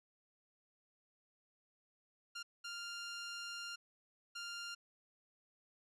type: tone bursts at uneven times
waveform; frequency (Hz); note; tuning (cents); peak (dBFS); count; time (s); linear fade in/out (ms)
15% pulse; 1396.9; F6; 0; -37; 3; 2.35-2.43 / 2.64-3.76 / 4.35-4.75; 10
effects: resampled to 24000 Hz